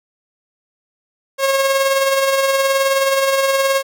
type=tone with tremolo; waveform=sawtooth; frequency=543 Hz; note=C#5; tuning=36 cents flat; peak=-8 dBFS; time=1.38-3.83 s; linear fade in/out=50 ms; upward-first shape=sine; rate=19 Hz; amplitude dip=40%; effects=none